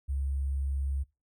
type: tone with sample-and-hold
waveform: sine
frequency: 68.6 Hz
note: C#2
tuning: 17 cents flat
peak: -28 dBFS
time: 0.08-1.04 s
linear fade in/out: 20 ms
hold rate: 8820 Hz
effects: noise-tail reverb RT60 0.3 s tail -24 dB re dry